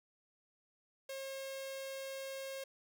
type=tone with notch filter; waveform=sawtooth; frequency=539 Hz; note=C#5; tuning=49 cents flat; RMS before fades=-44 dBFS; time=1.09-2.64 s; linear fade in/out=5 ms; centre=1200 Hz; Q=1.5; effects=none